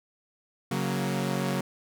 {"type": "chord", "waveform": "sawtooth", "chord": "F# major", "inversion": "second", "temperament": "equal", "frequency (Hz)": [138.59, 185, 233.1], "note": ["C#3", "F#3", "A#3"], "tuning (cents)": [0, 0, 0], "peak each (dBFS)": [-27, -26, -29], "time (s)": [0.71, 1.61], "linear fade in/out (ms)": 5, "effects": []}